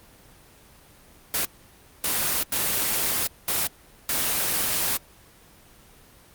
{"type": "noise bursts at uneven times", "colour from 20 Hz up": "white", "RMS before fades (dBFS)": -24, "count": 5, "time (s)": [[1.34, 1.45], [2.04, 2.43], [2.52, 3.27], [3.48, 3.67], [4.09, 4.97]], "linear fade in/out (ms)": 2, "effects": ["pink hiss -52 dBFS RMS until 6.34 s", "Opus 24 kbps"]}